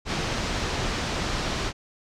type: low-pass noise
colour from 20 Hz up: pink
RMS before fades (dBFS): -28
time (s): 0.05-1.73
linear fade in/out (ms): 50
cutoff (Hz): 6300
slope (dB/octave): 24
effects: none